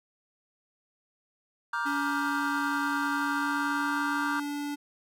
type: chord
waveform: triangle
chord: G minor seventh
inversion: first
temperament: just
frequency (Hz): 940.8 / 1176 / 1411.2 / 1568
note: Bb5 / D6 / F6 / G6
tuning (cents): +16 / +2 / +18 / 0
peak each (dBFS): -32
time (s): 1.73-4.4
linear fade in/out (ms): 5
type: tone with pitch glide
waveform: square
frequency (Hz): 284.3 to 289.3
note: C#4 to D4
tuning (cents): +44 to -26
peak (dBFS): -32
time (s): 1.85-4.76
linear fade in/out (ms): 20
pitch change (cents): +30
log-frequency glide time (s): 3.1-4.57
effects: none